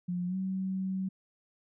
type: tone with pitch glide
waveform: sine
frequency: 177.8 to 189.46 Hz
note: F3 to F#3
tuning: +31 to +41 cents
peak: -30 dBFS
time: 0.08-1.09 s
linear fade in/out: 10 ms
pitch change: +110 cents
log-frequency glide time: 0.27-0.36 s
effects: none

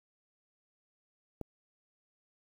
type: click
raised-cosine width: 2 ms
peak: -25 dBFS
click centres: 1.413 s
effects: 9-bit

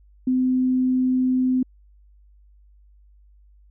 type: tone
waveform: sine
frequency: 256 Hz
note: C4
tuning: 38 cents flat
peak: -17 dBFS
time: 0.27-1.63 s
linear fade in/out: 5 ms
effects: added 50 Hz sine -50 dBFS peak until 3.7 s

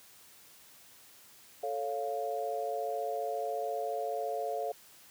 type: chord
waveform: sine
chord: A augmented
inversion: none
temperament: equal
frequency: 440 / 554.4 / 698.5 Hz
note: A4 / C#5 / E#5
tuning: 0 / 0 / 0 cents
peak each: -37 / -37 / -35 dBFS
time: 1.63-4.72 s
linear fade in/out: 5 ms
effects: white hiss -57 dBFS RMS until 5.1 s + high-pass 60 Hz 12 dB/octave

